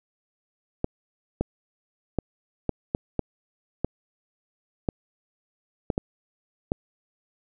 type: clicks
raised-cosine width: 2 ms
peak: -10 dBFS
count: 11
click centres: 0.844 / 1.41 / 2.187 / 2.693 / 2.949 / 3.193 / 3.846 / 4.888 / 5.902 / 5.979 / 6.719 s
effects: none